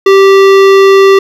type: tone with hard clipping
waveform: sine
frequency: 390 Hz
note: G4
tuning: 9 cents flat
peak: -3 dBFS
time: 0.06-1.19 s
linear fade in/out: 5 ms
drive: 17 dB
effects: none